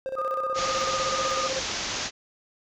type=tone with tremolo; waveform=triangle; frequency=529 Hz; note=C5; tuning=19 cents sharp; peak=-25 dBFS; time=0.06-1.61 s; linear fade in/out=0 ms; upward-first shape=square; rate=16 Hz; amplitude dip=70%
type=tone with vibrato; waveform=sine; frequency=1226 Hz; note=D#6; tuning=26 cents flat; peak=-27 dBFS; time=0.16-1.49 s; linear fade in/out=20 ms; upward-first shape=triangle; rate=18 Hz; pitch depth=38 cents each way
type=low-pass noise; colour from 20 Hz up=white; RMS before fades=-31 dBFS; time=0.54-2.11 s; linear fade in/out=50 ms; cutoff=6900 Hz; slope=96 dB/octave
effects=none